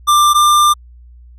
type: tone pair in turn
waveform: square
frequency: 1186 / 1192.9 Hz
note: D6 / D6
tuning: +17 / +27 cents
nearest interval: unison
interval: 10 cents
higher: second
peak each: -8 dBFS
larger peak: neither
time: 0.07-0.34 / 0.34-0.74 s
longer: second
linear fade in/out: 20 ms
effects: added 60 Hz sine -37 dBFS peak until 1.38 s + resampled to 32000 Hz